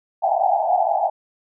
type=band-pass noise; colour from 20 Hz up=white; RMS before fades=-19 dBFS; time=0.22-1.1 s; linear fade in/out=10 ms; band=650 to 830 Hz; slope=96 dB/octave; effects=none